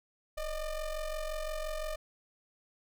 square ring-modulated tone, 299.1 Hz, D4, 32 cents sharp, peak -32 dBFS, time 0.37-1.96 s, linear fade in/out 10 ms, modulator 322 Hz, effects none

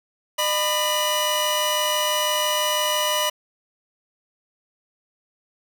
sawtooth tone cluster, 606 / 994 / 2936 Hz, D#5 / B5 / F#7, -46 / +11 / -14 cents, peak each -21 dBFS, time 0.38-3.3 s, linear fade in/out 10 ms, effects none

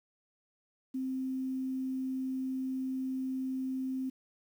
sine tone with quantisation, 261.6 Hz, C4, in tune, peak -32 dBFS, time 0.94-4.1 s, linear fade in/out 10 ms, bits 10, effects none

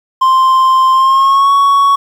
triangle tone with pitch glide, 1047 to 1115.7 Hz, C6 to C#6, +1 to +11 cents, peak -4 dBFS, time 0.21-1.96 s, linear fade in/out 10 ms, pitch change +110 cents, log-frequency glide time 0.93-1.52 s, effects 7-bit

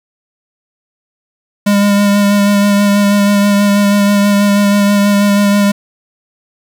square tone with vibrato, 202.8 Hz, G#3, 41 cents flat, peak -8 dBFS, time 1.66-5.72 s, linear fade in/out 10 ms, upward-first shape sine, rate 6.2 Hz, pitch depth 17 cents each way, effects 7-bit

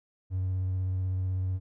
triangle tone with vibrato, 93.3 Hz, F#2, 15 cents sharp, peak -24 dBFS, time 0.3-1.6 s, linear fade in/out 50 ms, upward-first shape sine, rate 16 Hz, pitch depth 16 cents each way, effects tanh soft clip ceiling -22 dBFS

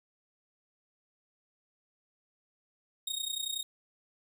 sawtooth tone with amplitude modulation, 3732 Hz, A#7, 1 cent sharp, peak -27 dBFS, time 3.07-3.63 s, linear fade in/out 5 ms, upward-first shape sine, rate 30.6 Hz, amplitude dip 80%, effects none

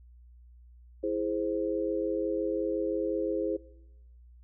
sine chord, E augmented, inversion none, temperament equal, 329.6 / 415.3 / 523.3 Hz, E4 / G#4 / B#4, 0 / 0 / 0 cents, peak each -32 dBFS, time 1.03-3.57 s, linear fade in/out 10 ms, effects noise-tail reverb RT60 1.0 s tail -22 dB re dry + added 60 Hz sine -51 dBFS peak until 4.43 s

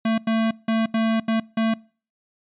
square tone bursts at uneven times, 223.8 Hz, A3, 30 cents sharp, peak -19 dBFS, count 6, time 0.05-0.18 / 0.27-0.51 / 0.68-0.86 / 0.94-1.2 / 1.28-1.4 / 1.57-1.74 s, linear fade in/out 5 ms, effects noise-tail reverb RT60 0.4 s tail -24 dB re dry + resampled to 8000 Hz

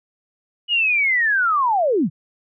sine linear sweep, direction down, 2927 to 123.5 Hz, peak -15 dBFS, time 0.68-2.1 s, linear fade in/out 50 ms, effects none

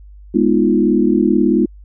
sine chord, F half-diminished seventh, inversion first, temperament equal, 207.7 / 246.9 / 311.1 / 349.2 Hz, Ab3 / Cb4 / Eb4 / F4, 0 / 0 / 0 / 0 cents, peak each -16 dBFS, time 0.34-1.66 s, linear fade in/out 10 ms, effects added 50 Hz sine -36 dBFS peak until 1.84 s

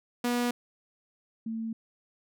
sawtooth / sine tone pair in turn, 242.4 / 224.6 Hz, B3 / A3, -32 / +36 cents, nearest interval minor second, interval 132 cents, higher first, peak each -22 / -31 dBFS, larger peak first, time 0.24-0.51 / 1.46-1.73 s, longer neither, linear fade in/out 5 ms, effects none

